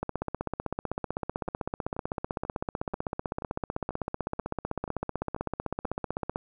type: two click trains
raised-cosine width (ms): 1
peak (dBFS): -22 / -16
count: 10 / 101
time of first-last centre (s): 1.48-5.849 / 0.03-6.359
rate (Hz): 2.06 / 15.8
effects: none